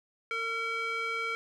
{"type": "tone with band-pass filter", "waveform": "square", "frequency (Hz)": 456.2, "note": "A#4", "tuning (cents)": -37, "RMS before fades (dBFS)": -33, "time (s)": [0.31, 1.35], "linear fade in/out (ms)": 0, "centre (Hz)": 1900, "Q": 8.9, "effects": []}